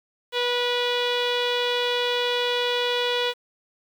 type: tone with low-pass filter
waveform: sawtooth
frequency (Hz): 487.7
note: B4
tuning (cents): -22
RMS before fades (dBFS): -24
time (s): 0.32-3.34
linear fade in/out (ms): 50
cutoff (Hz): 3500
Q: 4.7
effects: 8-bit